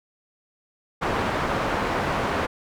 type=low-pass noise; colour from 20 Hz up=white; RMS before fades=-25 dBFS; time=1.01-2.47 s; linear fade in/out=20 ms; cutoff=1200 Hz; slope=12 dB/octave; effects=none